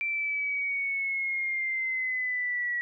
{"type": "linear sweep", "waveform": "sine", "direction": "down", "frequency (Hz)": [2349, 1924], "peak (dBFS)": -27, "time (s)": [0.01, 2.81], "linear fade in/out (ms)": 0, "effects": []}